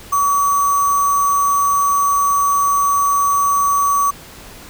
sine tone with sample-and-hold, 1135 Hz, C#6, 41 cents sharp, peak -12 dBFS, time 0.12-4.11 s, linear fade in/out 10 ms, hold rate 7350 Hz, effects pink hiss -38 dBFS RMS until 4.69 s

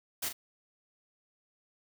white noise with echo, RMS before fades -34 dBFS, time 0.22-0.29 s, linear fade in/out 10 ms, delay 40 ms, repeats 1, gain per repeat -8 dB, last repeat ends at 0.33 s, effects none

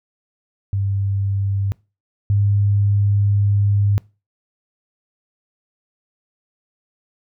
sine tone pair in turn, 98.8 / 101.34 Hz, G2 / G#2, +14 / -42 cents, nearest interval unison, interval 44 cents, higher second, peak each -17 / -13 dBFS, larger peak second, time 0.73-1.72 / 2.3-3.98 s, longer second, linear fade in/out 0 ms, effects noise-tail reverb RT60 0.3 s tail -24 dB re dry

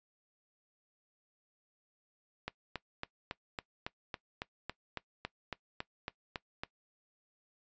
click train, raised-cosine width 0.3 ms, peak -21 dBFS, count 16, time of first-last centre 2.48-6.635 s, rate 3.61 Hz, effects noise-tail reverb RT60 0.1 s tail -20 dB re dry + resampled to 16000 Hz

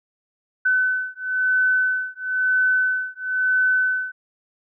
sine beating tone pair, 1511 / 1512 Hz, F#6 / F#6, +36 / +37 cents, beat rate 1 Hz, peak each -21 / -21 dBFS, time 0.65-4.12 s, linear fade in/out 10 ms, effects none

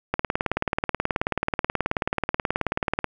click train, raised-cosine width 0.5 ms, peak -7 dBFS, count 55, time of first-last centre 0.14-3.043 s, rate 18.6 Hz, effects none

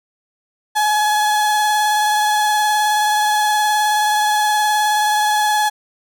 35% pulse tone with vibrato, 846 Hz, G#5, 32 cents sharp, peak -12 dBFS, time 0.75-5.7 s, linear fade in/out 20 ms, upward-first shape sine, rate 19 Hz, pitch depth 18 cents each way, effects none

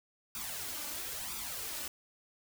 white noise with flanger, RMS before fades -40 dBFS, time 0.35-1.88 s, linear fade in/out 2 ms, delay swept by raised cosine 0.82 to 3.42 ms, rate 1 Hz, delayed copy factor +0.65, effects none

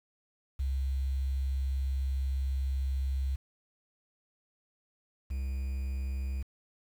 sine / triangle tone pair in turn, 66.9 / 66.48 Hz, C2 / C2, +39 / +28 cents, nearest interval unison, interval 11 cents, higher first, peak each -28 / -29 dBFS, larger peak first, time 0.59-3.36 / 5.3-6.43 s, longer first, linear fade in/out 10 ms, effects 9-bit

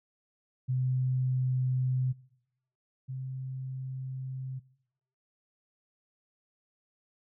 sine tone pair in turn, 128.5 / 130.97 Hz, C3 / C3, -31 / +2 cents, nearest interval unison, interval 33 cents, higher second, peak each -26 / -34 dBFS, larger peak first, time 0.68-2.13 / 3.08-4.6 s, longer second, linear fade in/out 20 ms, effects noise-tail reverb RT60 0.8 s tail -22 dB re dry

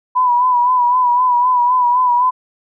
sine tone with vibrato, 987.8 Hz, B5, in tune, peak -10 dBFS, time 0.15-2.31 s, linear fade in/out 20 ms, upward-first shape sine, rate 3.9 Hz, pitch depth 48 cents each way, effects none

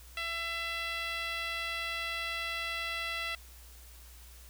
10% pulse tone with band-pass filter, 670 Hz, E5, 28 cents sharp, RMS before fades -36 dBFS, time 0.17-3.35 s, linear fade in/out 2 ms, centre 2400 Hz, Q 0.97, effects added 60 Hz sine -51 dBFS peak until 4.49 s + white hiss -56 dBFS RMS until 4.49 s

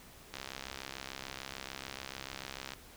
click train, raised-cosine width 0.2 ms, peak -23 dBFS, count 161, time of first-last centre 0.34-2.735 s, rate 66.8 Hz, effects pink hiss -55 dBFS RMS until 2.96 s

